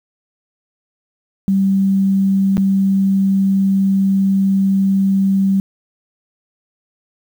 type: tone with dropouts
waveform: sine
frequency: 194.3 Hz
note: G3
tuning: 15 cents flat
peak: -11 dBFS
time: 1.48-5.6 s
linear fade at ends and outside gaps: 0 ms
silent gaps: 2.57-2.579 s
effects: 7-bit